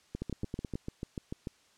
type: two click trains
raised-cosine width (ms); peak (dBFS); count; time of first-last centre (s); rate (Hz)
3; -23 / -22; 10 / 6; 0.15-1.472 / 0.22-0.755; 6.81 / 9.35
effects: white hiss -65 dBFS RMS until 1.77 s + low-pass 7000 Hz 12 dB/octave